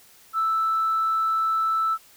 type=tone; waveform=sine; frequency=1318.5 Hz; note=E6; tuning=in tune; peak=-19 dBFS; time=0.33-1.98 s; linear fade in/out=50 ms; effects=tanh soft clip ceiling -16 dBFS + white hiss -53 dBFS RMS until 2.16 s

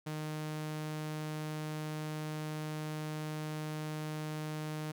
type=tone; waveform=sawtooth; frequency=153.9 Hz; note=D#3; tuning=19 cents flat; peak=-33 dBFS; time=0.06-4.92 s; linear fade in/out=10 ms; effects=none

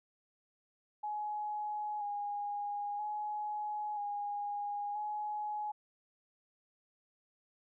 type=tone with vibrato; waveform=sine; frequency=830.6 Hz; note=G#5; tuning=in tune; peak=-35 dBFS; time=1.03-5.72 s; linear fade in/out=10 ms; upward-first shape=square; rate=0.51 Hz; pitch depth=22 cents each way; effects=none

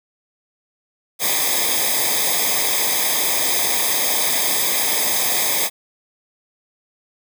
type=noise with comb filter; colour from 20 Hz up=white; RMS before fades=-19 dBFS; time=1.19-5.7 s; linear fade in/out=50 ms; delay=0.7 ms; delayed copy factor=-1; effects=none

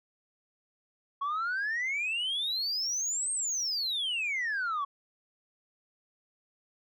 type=exponential two-way sweep; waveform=sine; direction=up then down; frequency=1096 to 8560 to 1096 Hz; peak=-27 dBFS; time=1.21-4.85 s; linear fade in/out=10 ms; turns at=3.32 s; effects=tanh soft clip ceiling -27 dBFS

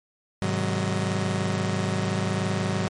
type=chord; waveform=sawtooth; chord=Ab dominant seventh; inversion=none; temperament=just; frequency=103.83 / 129.78 / 155.74 / 186.89 Hz; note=Ab2 / C3 / Eb3 / Gb3; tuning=0 / -14 / +2 / +18 cents; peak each=-24 / -29 / -27 / -23 dBFS; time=0.42-2.88 s; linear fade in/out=0 ms; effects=low-pass 10000 Hz 12 dB/octave + MP3 48 kbps

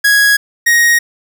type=tone pair in turn; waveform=45% pulse; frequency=1661.2 / 1876.1 Hz; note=G#6 / A#6; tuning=0 / +11 cents; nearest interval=major second; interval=211 cents; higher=second; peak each=-7 dBFS; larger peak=neither; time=0.04-0.37 / 0.66-0.99 s; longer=neither; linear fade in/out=10 ms; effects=none

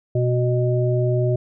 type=harmonic tone; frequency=123.47 Hz; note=B2; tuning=in tune; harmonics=1 / 3 / 5; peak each=-18 / -23 / -25 dBFS; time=0.15-1.36 s; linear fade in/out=5 ms; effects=none

